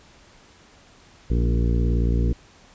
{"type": "harmonic tone with a mistuned harmonic", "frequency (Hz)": 58.27, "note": "A#1", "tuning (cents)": 0, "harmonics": [1, 2, 3, 4, 5, 6, 7, 8], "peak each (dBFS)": [-19, -25, -29, -31, -33, -35, -36, -37], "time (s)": [1.3, 2.33], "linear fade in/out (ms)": 5, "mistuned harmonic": 5, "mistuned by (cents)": -15, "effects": ["pink hiss -52 dBFS RMS until 2.74 s", "resampled to 16000 Hz"]}